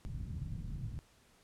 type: low-pass noise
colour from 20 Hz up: white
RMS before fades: -41 dBFS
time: 0.05-0.99 s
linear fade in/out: 0 ms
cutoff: 150 Hz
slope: 24 dB/octave
effects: pink hiss -66 dBFS RMS until 1.43 s + low-pass 11000 Hz 12 dB/octave